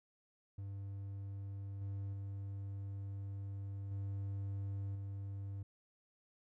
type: tone with level steps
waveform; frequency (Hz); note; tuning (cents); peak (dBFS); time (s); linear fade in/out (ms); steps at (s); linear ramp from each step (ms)
triangle; 98.9; G2; +16; -40 / -37 / -39 / -36 / -39; 0.58-5.63; 5; 1.81 / 2.13 / 3.91 / 4.95; 5
effects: none